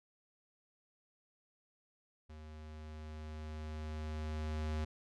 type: tone with level ramp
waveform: square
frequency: 77.3 Hz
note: D#2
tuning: 11 cents flat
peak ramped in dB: -50 to -35 dBFS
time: 2.29-4.85 s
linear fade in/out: 10 ms
effects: low-pass 6000 Hz 12 dB/octave